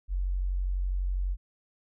sine tone, 46.03 Hz, F#1, 8 cents flat, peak -26 dBFS, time 0.08-1.37 s, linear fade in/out 50 ms, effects none

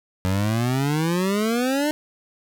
25% pulse exponential sweep, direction up, 91 to 307.2 Hz, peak -16 dBFS, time 0.25-1.91 s, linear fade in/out 0 ms, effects none

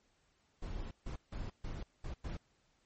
brown noise bursts at uneven times, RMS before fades -41 dBFS, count 6, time 0.62-0.91 / 1.06-1.16 / 1.32-1.5 / 1.64-1.83 / 2.04-2.14 / 2.24-2.37 s, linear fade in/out 5 ms, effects pink hiss -74 dBFS RMS until 2.85 s + MP3 32 kbps

